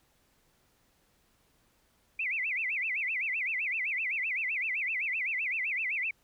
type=tone with vibrato; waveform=sine; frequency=2309 Hz; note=D7; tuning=30 cents flat; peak=-29 dBFS; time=2.19-6.11 s; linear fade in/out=5 ms; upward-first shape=sine; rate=7.8 Hz; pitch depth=270 cents each way; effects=pink hiss -69 dBFS RMS until 6.23 s